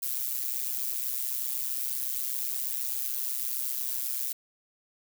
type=noise with amplitude modulation; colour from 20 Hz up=violet; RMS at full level=-28 dBFS; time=0.02-4.33 s; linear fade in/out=10 ms; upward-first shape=sine; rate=128 Hz; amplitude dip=85%; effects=none